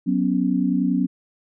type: chord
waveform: sine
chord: F# suspended fourth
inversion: none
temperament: equal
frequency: 185 / 246.9 / 277.2 Hz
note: F#3 / B3 / C#4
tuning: 0 / 0 / 0 cents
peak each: -22 dBFS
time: 0.06-1.07 s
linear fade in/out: 20 ms
effects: none